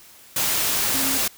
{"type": "tone in noise", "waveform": "sine", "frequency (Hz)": 268.6, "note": "C4", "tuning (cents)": 46, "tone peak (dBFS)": -29, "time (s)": [0.94, 1.18], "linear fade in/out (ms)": 5, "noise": "white", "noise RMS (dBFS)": -22, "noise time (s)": [0.36, 1.28], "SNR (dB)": -10, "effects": ["white hiss -48 dBFS RMS until 1.37 s"]}